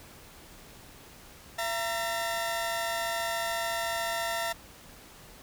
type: tone cluster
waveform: sawtooth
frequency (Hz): 675 / 933 / 1812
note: E5 / A#5 / A#6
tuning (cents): +41 / +1 / -50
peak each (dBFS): -28 / -32 / -32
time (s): 1.58-4.53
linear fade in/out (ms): 10
effects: pink hiss -51 dBFS RMS until 5.42 s